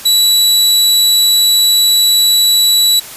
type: tone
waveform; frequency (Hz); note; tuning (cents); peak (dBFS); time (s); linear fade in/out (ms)
sawtooth; 3931; B7; -9; -4; 0.05-3; 10
effects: white hiss -30 dBFS RMS until 3.16 s + resampled to 32000 Hz